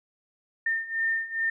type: beating tone pair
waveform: sine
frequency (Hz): 1810 / 1812.4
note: A6 / A#6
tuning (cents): +48 / -49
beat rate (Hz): 2.4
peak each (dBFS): -30 / -27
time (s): 0.66-1.5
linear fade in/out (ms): 5
effects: none